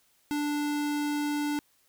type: tone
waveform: square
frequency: 293.7 Hz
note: D4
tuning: in tune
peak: -28 dBFS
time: 0.31-1.59 s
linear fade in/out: 0 ms
effects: white hiss -67 dBFS RMS until 1.88 s